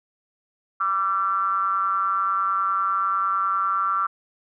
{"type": "ring-modulated tone", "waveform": "triangle", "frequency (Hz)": 94.7, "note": "F#2", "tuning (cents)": 41, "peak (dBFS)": -15, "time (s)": [0.8, 4.07], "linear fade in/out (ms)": 10, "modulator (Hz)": 1260, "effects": []}